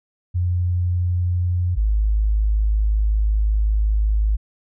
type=tone pair in turn; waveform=sine; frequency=88.8 / 52.69 Hz; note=F2 / G#1; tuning=+29 / +26 cents; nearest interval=major sixth; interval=903 cents; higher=first; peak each=-17 / -15 dBFS; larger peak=second; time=0.34-1.76 / 1.76-4.37 s; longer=second; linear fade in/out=20 ms; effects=none